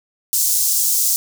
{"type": "high-pass noise", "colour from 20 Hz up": "pink", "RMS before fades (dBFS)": -17, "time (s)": [0.33, 1.16], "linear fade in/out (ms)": 0, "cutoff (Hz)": 6000, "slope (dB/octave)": 24, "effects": []}